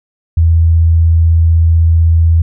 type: tone with vibrato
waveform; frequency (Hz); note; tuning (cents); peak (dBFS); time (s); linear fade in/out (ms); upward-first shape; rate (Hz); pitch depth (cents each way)
sine; 82.41; E2; 0; -5; 0.37-2.42; 5; sine; 16; 8
effects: none